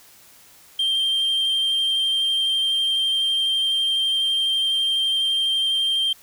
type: tone with vibrato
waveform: sine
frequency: 3167 Hz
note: G7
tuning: 17 cents sharp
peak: -16 dBFS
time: 0.79-6.13 s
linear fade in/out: 5 ms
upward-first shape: sine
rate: 12 Hz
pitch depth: 10 cents each way
effects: tanh soft clip ceiling -17 dBFS + white hiss -50 dBFS RMS until 6.22 s